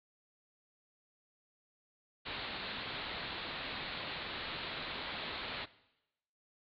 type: low-pass noise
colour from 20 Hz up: white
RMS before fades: -42 dBFS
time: 2.25-5.66 s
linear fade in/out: 20 ms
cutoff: 4300 Hz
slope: 96 dB/octave
effects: noise-tail reverb RT60 0.9 s tail -18 dB re dry